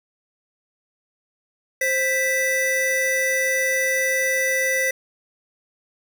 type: tone pair together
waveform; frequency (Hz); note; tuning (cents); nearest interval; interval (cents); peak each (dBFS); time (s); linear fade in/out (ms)
square; 524 / 1977.2; C5 / B6; +2 / +1; octave + major seventh; 2299; -25 / -21; 1.81-4.91; 5
effects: none